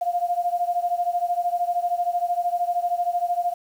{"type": "beating tone pair", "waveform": "sine", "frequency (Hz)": [698.5, 711.5], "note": ["F5", "F5"], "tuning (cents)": [0, 32], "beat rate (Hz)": 13, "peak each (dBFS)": [-23, -25], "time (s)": [0.01, 3.54], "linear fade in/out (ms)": 10, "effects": ["8-bit"]}